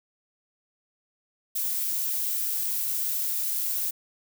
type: noise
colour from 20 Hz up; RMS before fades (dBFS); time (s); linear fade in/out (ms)
violet; -28; 1.55-3.91; 10
effects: none